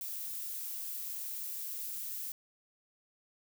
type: noise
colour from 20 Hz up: violet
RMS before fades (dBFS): -40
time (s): 0.01-2.32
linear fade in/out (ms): 2
effects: none